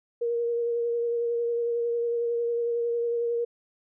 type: tone with vibrato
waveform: sine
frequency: 470.6 Hz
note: A#4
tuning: 16 cents sharp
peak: -24 dBFS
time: 0.21-3.45 s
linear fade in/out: 10 ms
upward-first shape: sine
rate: 11 Hz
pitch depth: 16 cents each way
effects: none